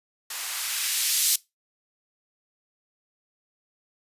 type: noise with band-pass filter sweep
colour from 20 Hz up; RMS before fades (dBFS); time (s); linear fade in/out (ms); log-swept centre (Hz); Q
violet; -26; 0.3-1.36; 5; 830 to 4500; 0.81
effects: noise-tail reverb RT60 0.2 s tail -21 dB re dry + resampled to 32000 Hz